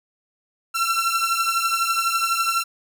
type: beating tone pair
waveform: sawtooth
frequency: 1346 / 1358 Hz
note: E6 / F6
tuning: +36 / -49 cents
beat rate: 12 Hz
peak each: -19 dBFS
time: 0.74-2.64 s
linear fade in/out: 20 ms
effects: none